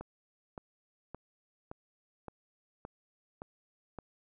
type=click train; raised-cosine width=1 ms; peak=-28 dBFS; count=8; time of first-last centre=0.01-3.987 s; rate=1.76 Hz; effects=none